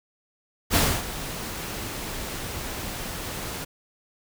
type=noise with ADSR envelope; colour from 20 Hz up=pink; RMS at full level=-19 dBFS; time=0.7-3.65 s; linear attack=52 ms; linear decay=270 ms; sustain=-14 dB; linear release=13 ms; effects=none